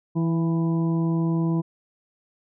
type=harmonic tone with a mistuned harmonic; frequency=164.81 Hz; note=E3; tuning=in tune; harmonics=1 / 2 / 3 / 4 / 5 / 6; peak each=-21 / -26 / -41 / -40 / -45 / -38 dBFS; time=0.15-1.62 s; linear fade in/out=20 ms; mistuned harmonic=4; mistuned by=+28 cents; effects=none